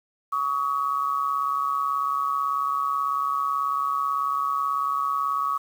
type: tone pair together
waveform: sine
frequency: 1128.8 / 1267 Hz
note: C#6 / D#6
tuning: +31 / +31 cents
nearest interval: major second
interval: 200 cents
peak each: -24 / -27 dBFS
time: 0.32-5.58 s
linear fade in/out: 10 ms
effects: 8-bit